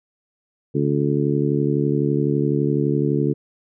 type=harmonic tone; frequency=71.9 Hz; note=D2; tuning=36 cents flat; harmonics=2 / 3 / 4 / 5 / 6; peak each=-21 / -26 / -23 / -24 / -25 dBFS; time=0.74-3.34 s; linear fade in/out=20 ms; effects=none